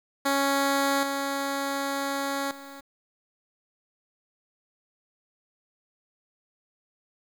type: tone with level steps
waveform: 10% pulse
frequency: 277.2 Hz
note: C#4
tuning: in tune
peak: -14 / -19 / -34 dBFS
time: 0.25-2.81 s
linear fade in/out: 10 ms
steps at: 1.03 / 2.51 s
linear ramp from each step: 2 ms
effects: 9-bit